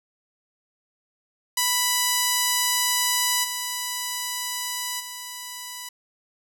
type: tone with level steps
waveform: 5% pulse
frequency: 987.8 Hz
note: B5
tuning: in tune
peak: -8 / -15 / -22 dBFS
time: 1.57-5.89 s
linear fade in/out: 5 ms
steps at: 3.43 / 4.99 s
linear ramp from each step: 20 ms
effects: none